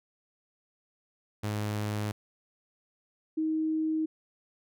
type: tone pair in turn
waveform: sawtooth / sine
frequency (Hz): 105.2 / 315.2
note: G#2 / D#4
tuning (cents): +23 / +23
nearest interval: octave + perfect fifth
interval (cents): 1900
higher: second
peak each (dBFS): -26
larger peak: neither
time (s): 1.43-2.12 / 3.37-4.06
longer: neither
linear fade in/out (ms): 10
effects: none